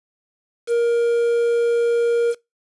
triangle tone with quantisation, 470.2 Hz, A#4, 15 cents sharp, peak -13 dBFS, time 0.67-2.35 s, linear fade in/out 50 ms, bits 6, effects noise-tail reverb RT60 0.2 s tail -23 dB re dry + resampled to 24000 Hz

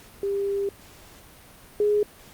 sine tone pair in turn, 398.5 / 416.2 Hz, G4 / G#4, +28 / +4 cents, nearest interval minor second, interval 76 cents, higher second, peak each -23 / -18 dBFS, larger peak second, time 0.23-0.69 / 1.8-2.03 s, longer first, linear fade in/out 2 ms, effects pink hiss -49 dBFS RMS until 2.33 s + Opus 48 kbps

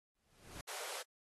pink noise with exponential growth, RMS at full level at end -47 dBFS, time 0.15-0.61 s, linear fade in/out 2 ms, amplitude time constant 100 ms
pink high-pass noise, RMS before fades -45 dBFS, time 0.67-1.03 s, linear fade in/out 20 ms, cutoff 420 Hz, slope 48 dB/octave
effects AAC 32 kbps

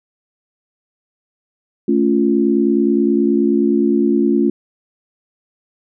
sine chord, A augmented, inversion none, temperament equal with one note detuned, 220 / 279.6 / 349.2 Hz, A3 / C#4 / E#4, 0 / +15 / 0 cents, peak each -16 dBFS, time 1.88-4.5 s, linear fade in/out 5 ms, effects none

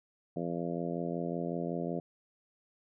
harmonic tone, 85.4 Hz, F2, 38 cents flat, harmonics 2 / 3 / 4 / 5 / 6 / 7 / 8, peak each -37 / -39 / -40 / -41 / -42 / -42 / -43 dBFS, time 0.36-2 s, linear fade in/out 5 ms, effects none

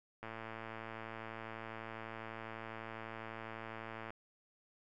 click train, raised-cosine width 0.5 ms, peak -30 dBFS, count 435, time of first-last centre 0.23-4.105 s, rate 112 Hz, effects none

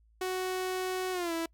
sawtooth tone with pitch glide, 371 to 330.5 Hz, F#4 to E4, +5 to +5 cents, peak -27 dBFS, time 0.21-1.46 s, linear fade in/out 5 ms, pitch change -200 cents, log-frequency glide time 1.12-1.33 s, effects noise-tail reverb RT60 0.1 s tail -26 dB re dry + added 55 Hz sine -61 dBFS peak until 1.53 s

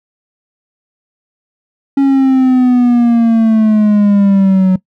triangle exponential sweep, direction down, 277.2 to 185 Hz, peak -4 dBFS, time 1.97-4.76 s, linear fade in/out 5 ms, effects noise-tail reverb RT60 0.1 s tail -19 dB re dry

